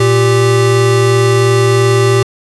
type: tone pair together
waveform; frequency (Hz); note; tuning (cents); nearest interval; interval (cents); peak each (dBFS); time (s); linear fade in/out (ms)
square; 116.37 / 392; A#2 / G4; -3 / 0; octave + major sixth; 2103; -11; 0-2.23; 5
effects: resampled to 24000 Hz + 7-bit